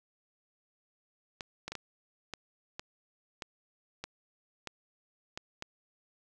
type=clicks; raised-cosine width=0.2 ms; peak=-21 dBFS; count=11; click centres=1.408 / 1.68 / 1.72 / 1.753 / 2.337 / 2.795 / 3.422 / 4.04 / 4.673 / 5.375 / 5.624 s; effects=none